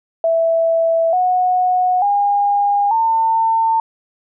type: tone with pitch steps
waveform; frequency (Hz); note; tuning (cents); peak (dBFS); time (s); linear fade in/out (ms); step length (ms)
sine; 659.3 / 731.5 / 811.7 / 900.6; E5 / F#5 / G#5 / A5; 0 / -20 / -40 / +40; -12; 0.24-3.8; 2; 890
effects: none